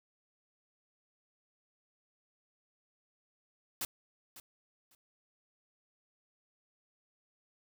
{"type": "noise with echo", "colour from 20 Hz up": "white", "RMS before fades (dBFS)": -36, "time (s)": [3.81, 3.85], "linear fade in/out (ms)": 2, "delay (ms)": 550, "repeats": 2, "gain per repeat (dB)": -15, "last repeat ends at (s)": 4.95, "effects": []}